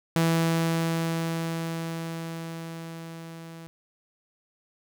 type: tone with level ramp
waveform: sawtooth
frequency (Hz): 164.81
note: E3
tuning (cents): 0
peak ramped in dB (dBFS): -16 to -37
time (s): 0.16-3.67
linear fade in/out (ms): 0
effects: none